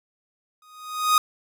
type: tone with exponential growth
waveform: 45% pulse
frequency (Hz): 1244.5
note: D#6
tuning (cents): 0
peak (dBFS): -13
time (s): 0.62-1.18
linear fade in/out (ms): 2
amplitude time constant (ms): 120
effects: none